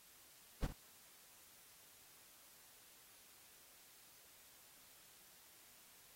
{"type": "noise with echo", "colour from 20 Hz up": "brown", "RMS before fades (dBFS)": -37, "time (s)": [0.62, 0.67], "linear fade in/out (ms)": 10, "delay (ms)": 59, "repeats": 1, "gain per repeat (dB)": -12, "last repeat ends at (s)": 0.729, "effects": ["white hiss -64 dBFS RMS until 6.15 s", "AAC 48 kbps"]}